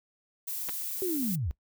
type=noise; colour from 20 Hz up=violet; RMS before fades=-35 dBFS; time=0.47-1.36 s; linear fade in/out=10 ms
type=clicks; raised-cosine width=0.3 ms; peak=-22 dBFS; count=2; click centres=0.688 / 0.694 s
type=linear sweep; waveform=sine; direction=down; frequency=390.6 to 60.1 Hz; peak=-28 dBFS; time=1.02-1.51 s; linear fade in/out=0 ms
effects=noise-tail reverb RT60 0.1 s tail -21 dB re dry